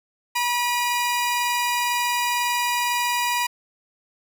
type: tone pair together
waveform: sawtooth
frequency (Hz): 968 / 2431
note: B5 / D#7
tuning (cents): -35 / -41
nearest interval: octave + major third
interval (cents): 1594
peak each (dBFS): -18 / -24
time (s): 0.35-3.47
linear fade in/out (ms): 10
effects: none

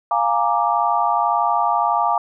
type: chord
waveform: sine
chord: Bb dominant seventh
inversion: second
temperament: equal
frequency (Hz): 698.5 / 830.6 / 932.3 / 1174.7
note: F5 / Ab5 / Bb5 / D6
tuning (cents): 0 / 0 / 0 / 0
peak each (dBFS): -21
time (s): 0.11-2.18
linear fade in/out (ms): 2
effects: none

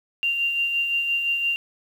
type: tone with tremolo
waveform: sine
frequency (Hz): 2779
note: F7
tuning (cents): -9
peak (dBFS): -19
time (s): 0.23-1.56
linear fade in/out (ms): 0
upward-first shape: sine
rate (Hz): 5.8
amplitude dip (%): 40
effects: 8-bit

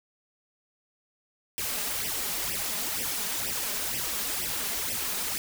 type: noise with flanger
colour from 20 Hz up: white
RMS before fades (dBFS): -31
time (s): 1.58-5.38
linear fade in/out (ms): 0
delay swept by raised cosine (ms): 0.36 to 4.96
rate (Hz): 2.1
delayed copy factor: +0.8
effects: none

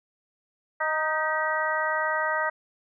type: harmonic tone with a mistuned harmonic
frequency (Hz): 311.1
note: D#4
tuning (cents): 0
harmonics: 2 / 3 / 4 / 5 / 6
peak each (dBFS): -30 / -30 / -30 / -30 / -30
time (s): 0.8-2.5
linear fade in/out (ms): 10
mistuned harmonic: 6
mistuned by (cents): +46
effects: none

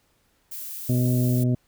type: noise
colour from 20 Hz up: violet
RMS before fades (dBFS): -35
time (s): 0.51-1.44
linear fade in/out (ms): 10
type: harmonic tone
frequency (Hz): 124.1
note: B2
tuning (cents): +9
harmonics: 1 / 2 / 3 / 4 / 5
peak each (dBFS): -20 / -24 / -33 / -42 / -36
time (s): 0.89-1.55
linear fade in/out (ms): 5
effects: pink hiss -66 dBFS RMS until 1.67 s

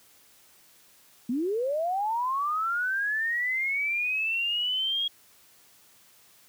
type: linear sweep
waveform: sine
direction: up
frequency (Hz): 225.8 to 3300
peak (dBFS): -25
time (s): 1.29-5.08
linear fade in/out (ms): 5
effects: white hiss -58 dBFS RMS until 6.48 s + high-pass 60 Hz 12 dB/octave

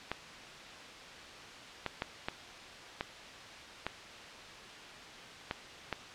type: clicks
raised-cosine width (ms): 0.3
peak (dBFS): -17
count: 8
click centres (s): 0.116 / 1.863 / 2.021 / 2.285 / 3.009 / 3.866 / 5.511 / 5.927
effects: white hiss -48 dBFS RMS until 6.14 s + low-pass 4000 Hz 12 dB/octave

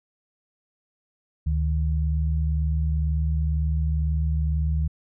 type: tone pair together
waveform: sine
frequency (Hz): 73.42 / 155.47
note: D2 / D#3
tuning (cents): 0 / -1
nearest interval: octave + minor second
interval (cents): 1299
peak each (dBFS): -21 / -28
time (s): 1.46-4.88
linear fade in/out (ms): 10
effects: none

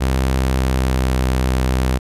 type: tone with pitch glide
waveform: sawtooth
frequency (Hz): 65.41 to 64.1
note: C2 to C2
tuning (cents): 0 to -35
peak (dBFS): -11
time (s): 0-1.99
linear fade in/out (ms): 20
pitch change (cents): -35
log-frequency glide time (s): 0.3-1.26
effects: resampled to 32000 Hz

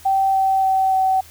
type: tone with pitch steps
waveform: sine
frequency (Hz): 775 / 770.1 / 765.2 / 760.4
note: G5 / G5 / G5 / F#5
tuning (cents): -20 / -31 / -42 / +47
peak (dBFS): -14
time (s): 0.05-1.21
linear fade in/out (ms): 10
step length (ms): 290
effects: added 81 Hz sine -47 dBFS peak until 1.3 s + white hiss -45 dBFS RMS until 1.3 s

